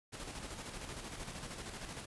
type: noise with tremolo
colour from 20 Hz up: pink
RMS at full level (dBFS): -44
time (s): 0.12-2.06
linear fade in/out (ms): 20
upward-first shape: square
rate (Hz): 13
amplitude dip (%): 40
effects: resampled to 24000 Hz